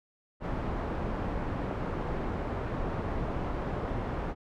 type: low-pass noise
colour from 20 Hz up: pink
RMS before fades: -33 dBFS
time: 0.4-4.35 s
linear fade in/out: 50 ms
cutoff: 1100 Hz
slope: 12 dB/octave
effects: none